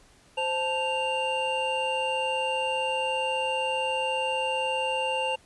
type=tone cluster; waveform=triangle; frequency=522 / 880 / 2785 Hz; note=C5 / A5 / F7; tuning=-4 / 0 / -5 cents; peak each=-28 dBFS; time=0.37-5.36 s; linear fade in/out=10 ms; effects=pink hiss -58 dBFS RMS until 5.45 s + resampled to 24000 Hz